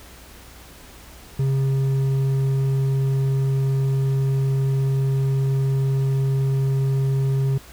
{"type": "tone with hard clipping", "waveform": "sine", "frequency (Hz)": 135, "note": "C#3", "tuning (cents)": -45, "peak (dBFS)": -19, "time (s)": [1.39, 7.58], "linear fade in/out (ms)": 5, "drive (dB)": 5, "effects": ["added 60 Hz sine -47 dBFS peak until 7.72 s", "pink hiss -45 dBFS RMS until 7.72 s"]}